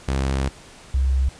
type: tone pair in turn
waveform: sawtooth / sine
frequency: 67.1 / 66.21 Hz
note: C2 / C2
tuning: +44 / +21 cents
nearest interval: unison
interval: 23 cents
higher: first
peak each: -16 dBFS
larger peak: neither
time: 0.08-0.49 / 0.94-1.29 s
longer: first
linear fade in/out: 5 ms
effects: pink hiss -45 dBFS RMS until 1.39 s + resampled to 22050 Hz